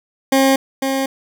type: tone with echo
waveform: 20% pulse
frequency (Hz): 268.8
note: C4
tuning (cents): +47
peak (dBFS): -6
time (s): 0.32-0.56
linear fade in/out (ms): 5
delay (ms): 500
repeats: 1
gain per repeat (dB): -6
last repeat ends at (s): 1.06
effects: none